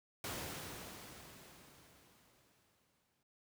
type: noise with exponential decay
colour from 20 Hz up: pink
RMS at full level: -41 dBFS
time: 0.24-3.23 s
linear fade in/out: 2 ms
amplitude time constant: 650 ms
effects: high-pass 80 Hz 12 dB/octave